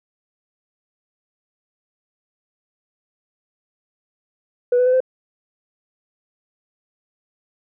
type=tone with pitch steps; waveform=sine; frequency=490 / 498.6 / 507.3 / 516.1 Hz; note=B4 / B4 / B4 / C5; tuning=-14 / +16 / +46 / -24 cents; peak=-11 dBFS; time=4.72-5.004 s; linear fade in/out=5 ms; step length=71 ms; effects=tanh soft clip ceiling -10 dBFS